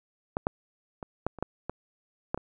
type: clicks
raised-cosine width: 1 ms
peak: -14 / -11 / -23 / -13 / -28 / -14 / -18 / -13 / -22 dBFS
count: 9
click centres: 0.369 / 0.469 / 1.028 / 1.266 / 1.387 / 1.426 / 1.696 / 2.345 / 2.376 s
effects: none